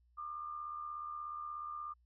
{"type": "tone with amplitude modulation", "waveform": "sine", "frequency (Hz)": 1200, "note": "D6", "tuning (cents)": 37, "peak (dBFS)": -38, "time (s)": [0.17, 1.94], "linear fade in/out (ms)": 20, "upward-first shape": "sine", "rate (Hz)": 76.7, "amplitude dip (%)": 55, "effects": ["added 60 Hz sine -67 dBFS peak until 2.05 s"]}